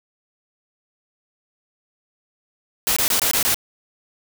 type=noise bursts; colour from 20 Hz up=white; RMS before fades=-19 dBFS; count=6; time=2.87-3.544 s; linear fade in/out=0 ms; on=94 ms; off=22 ms; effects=none